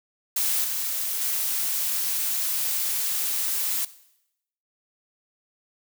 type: noise with level steps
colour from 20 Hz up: blue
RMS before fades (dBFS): -24 / -28 / -26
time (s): 0.36-3.85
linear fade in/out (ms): 5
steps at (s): 0.64 / 1.21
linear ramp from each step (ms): 2
effects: noise-tail reverb RT60 0.8 s tail -17 dB re dry